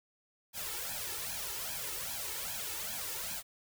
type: noise with flanger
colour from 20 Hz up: white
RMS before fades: -39 dBFS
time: 0.53-3.43 s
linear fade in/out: 50 ms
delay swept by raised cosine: 1.2 to 2.3 ms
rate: 2.5 Hz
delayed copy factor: +1
effects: none